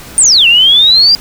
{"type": "exponential two-way sweep", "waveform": "sine", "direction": "down then up", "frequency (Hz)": [9200, 2679, 4863], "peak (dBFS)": -3, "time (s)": [0.18, 1.15], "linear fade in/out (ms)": 0, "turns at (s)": 0.47, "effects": ["pink hiss -31 dBFS RMS until 1.2 s"]}